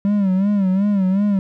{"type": "tone with vibrato", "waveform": "triangle", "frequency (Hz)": 196, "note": "G3", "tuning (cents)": 0, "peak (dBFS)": -12, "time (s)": [0.05, 1.39], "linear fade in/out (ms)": 0, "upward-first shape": "sine", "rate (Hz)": 2.7, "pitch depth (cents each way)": 99, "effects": []}